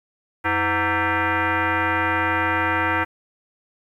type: tone with frequency modulation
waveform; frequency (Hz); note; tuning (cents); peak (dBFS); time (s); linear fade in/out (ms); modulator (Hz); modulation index
sine; 323.2; E4; -34; -18; 0.44-3.05; 20; 415; 4.5
effects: 9-bit